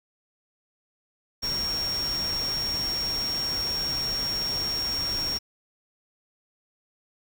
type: tone in noise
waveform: sine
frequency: 5550 Hz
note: F8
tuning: 12 cents flat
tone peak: -26 dBFS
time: 1.42-5.39 s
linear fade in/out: 20 ms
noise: pink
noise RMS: -36 dBFS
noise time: 1.42-5.39 s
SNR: +7 dB
effects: none